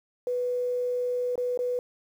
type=tone with dropouts; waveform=sine; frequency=493.9 Hz; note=B4; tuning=in tune; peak=-25 dBFS; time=0.27-1.79 s; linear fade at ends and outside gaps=1 ms; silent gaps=1.356-1.378 / 1.575-1.59 s; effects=9-bit